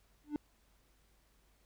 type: tone with exponential growth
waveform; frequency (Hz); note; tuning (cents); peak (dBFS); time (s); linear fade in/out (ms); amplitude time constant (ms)
triangle; 296.2; D4; +15; -27; 0.24-0.36; 1; 25
effects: added 50 Hz sine -70 dBFS peak until 1.65 s + pink hiss -72 dBFS RMS until 1.65 s